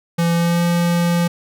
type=tone with pitch glide; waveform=square; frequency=169.4 to 172.26 Hz; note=E3 to F3; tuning=+48 to -23 cents; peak=-15 dBFS; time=0.18-1.28 s; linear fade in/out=10 ms; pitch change=+29 cents; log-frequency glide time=0.34-0.63 s; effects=none